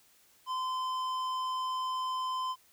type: tone with tanh clipping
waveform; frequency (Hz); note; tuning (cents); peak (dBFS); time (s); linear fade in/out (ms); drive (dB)
sine; 1028; C6; -31; -33; 0.46-2.56; 50; 12
effects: white hiss -64 dBFS RMS until 2.72 s